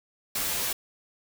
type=noise with comb filter; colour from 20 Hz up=white; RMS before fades=-29 dBFS; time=0.35-0.73 s; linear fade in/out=5 ms; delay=11 ms; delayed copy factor=-0.55; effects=none